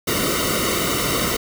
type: noise with comb filter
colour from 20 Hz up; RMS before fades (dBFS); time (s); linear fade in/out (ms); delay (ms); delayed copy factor
pink; -21; 0.07-1.37; 10; 1.2; -0.85
effects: none